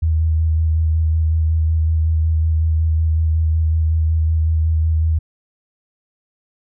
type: tone with vibrato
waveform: sine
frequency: 79.8 Hz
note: D#2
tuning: 44 cents sharp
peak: -13 dBFS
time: 0.02-5.19 s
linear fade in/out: 10 ms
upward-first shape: square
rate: 5.4 Hz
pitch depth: 16 cents each way
effects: none